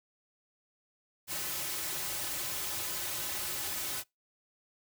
white noise with comb filter, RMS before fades -36 dBFS, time 1.27-4.04 s, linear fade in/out 50 ms, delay 4.3 ms, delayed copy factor -0.75, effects noise-tail reverb RT60 0.2 s tail -25 dB re dry

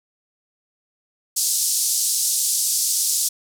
white band-pass noise, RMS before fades -21 dBFS, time 1.36-3.29 s, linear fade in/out 10 ms, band 4900 to 11000 Hz, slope 24 dB/octave, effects none

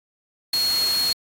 sine tone in noise, 4300 Hz, C8, 47 cents sharp, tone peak -19 dBFS, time 0.53-1.13 s, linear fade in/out 5 ms, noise white, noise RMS -29 dBFS, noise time 0.53-1.13 s, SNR +7 dB, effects AAC 48 kbps

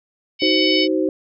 harmonic tone, 748 Hz, F#5, 19 cents sharp, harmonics 3 / 4 / 5 / 6 / 7, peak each -23 / -20 / -27 / -27 / -24 dBFS, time 0.39-0.88 s, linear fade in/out 50 ms
sine chord, C diminished, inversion first, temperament just, 314 / 376.7 / 523.3 Hz, Eb4 / Gb4 / C5, +16 / +31 / 0 cents, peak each -19 / -21 / -23 dBFS, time 0.42-1.09 s, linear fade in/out 2 ms
effects none

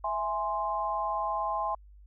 sine chord, E augmented, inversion none, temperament equal, 659.3 / 830.6 / 1046.5 Hz, E5 / G#5 / B#5, 0 / 0 / 0 cents, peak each -35 / -32 / -31 dBFS, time 0.04-1.75 s, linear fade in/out 5 ms, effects added 50 Hz sine -50 dBFS peak until 2.06 s

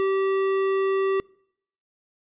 sine tone with tanh clipping, 387.1 Hz, G4, 22 cents flat, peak -22 dBFS, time 0-1.2 s, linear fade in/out 0 ms, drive 15 dB, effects noise-tail reverb RT60 0.7 s tail -25 dB re dry + resampled to 8000 Hz

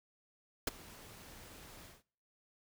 pink noise with ADSR envelope, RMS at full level -30 dBFS, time 0.67-2.03 s, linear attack 6 ms, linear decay 16 ms, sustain -24 dB, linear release 180 ms, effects noise-tail reverb RT60 0.6 s tail -25 dB re dry

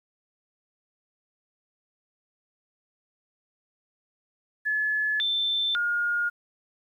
sine tone with pitch steps, 1715 / 3547 / 1425 Hz, A6 / A7 / F6, -45 / +13 / +34 cents, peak -23 dBFS, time 4.65-6.3 s, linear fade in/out 20 ms, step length 550 ms, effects 10-bit

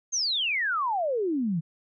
sine exponential sweep, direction down, 6560 to 153.3 Hz, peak -24 dBFS, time 0.12-1.61 s, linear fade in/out 20 ms, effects none

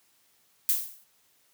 violet noise with exponential decay, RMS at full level -21 dBFS, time 0.69-1.04 s, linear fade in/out 0 ms, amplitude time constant 75 ms, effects white hiss -66 dBFS RMS until 1.53 s + high-pass 60 Hz 12 dB/octave

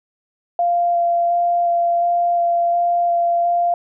sine tone with vibrato, 692 Hz, F5, 16 cents flat, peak -14 dBFS, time 0.59-3.74 s, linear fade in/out 2 ms, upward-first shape square, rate 1.4 Hz, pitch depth 8 cents each way, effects none

